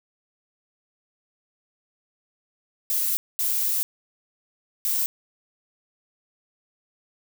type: noise bursts at uneven times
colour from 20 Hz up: violet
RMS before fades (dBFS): -24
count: 3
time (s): 2.9-3.17 / 3.39-3.83 / 4.85-5.06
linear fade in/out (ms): 0
effects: none